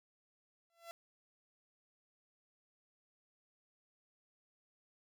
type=tone with exponential growth; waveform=sawtooth; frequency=675 Hz; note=E5; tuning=41 cents sharp; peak=-40 dBFS; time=0.7-0.91 s; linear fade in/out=0 ms; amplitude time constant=45 ms; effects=none